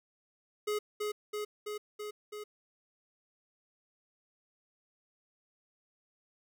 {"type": "tone with echo", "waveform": "square", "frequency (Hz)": 420, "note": "G#4", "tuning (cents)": 19, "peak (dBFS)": -31, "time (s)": [0.67, 0.79], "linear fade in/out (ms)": 10, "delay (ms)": 330, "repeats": 5, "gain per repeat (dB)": -2, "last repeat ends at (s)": 2.44, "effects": []}